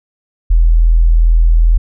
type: tone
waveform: sine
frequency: 41.2 Hz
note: E1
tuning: in tune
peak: -5 dBFS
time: 0.5-1.78 s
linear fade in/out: 10 ms
effects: none